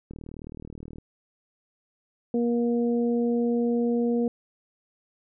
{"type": "click train", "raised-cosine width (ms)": 3, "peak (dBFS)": -27, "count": 35, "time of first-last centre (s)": [0.11, 0.984], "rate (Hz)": 38.9}
{"type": "harmonic tone", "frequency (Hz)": 237.2, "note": "A#3", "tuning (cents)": 30, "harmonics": [1, 2, 3], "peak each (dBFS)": [-23, -26, -40], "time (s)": [2.34, 4.28], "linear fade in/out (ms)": 2}
{"effects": []}